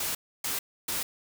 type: noise bursts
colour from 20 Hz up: white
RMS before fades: -31 dBFS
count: 3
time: 0-1.03 s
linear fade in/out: 5 ms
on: 150 ms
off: 290 ms
effects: none